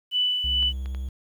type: tone with tremolo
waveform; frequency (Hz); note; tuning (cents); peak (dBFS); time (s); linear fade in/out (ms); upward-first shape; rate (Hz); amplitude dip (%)
sine; 2981; F#7; +12; -19; 0.11-0.73; 50; triangle; 2.4; 50
type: tone with vibrato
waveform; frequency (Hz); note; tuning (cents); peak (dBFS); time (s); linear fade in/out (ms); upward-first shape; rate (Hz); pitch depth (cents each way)
triangle; 65.41; C2; 0; -26; 0.44-1.09; 5; square; 17; 19
type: clicks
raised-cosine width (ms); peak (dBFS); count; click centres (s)
0.3; -27; 3; 0.627 / 0.859 / 0.948
effects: 9-bit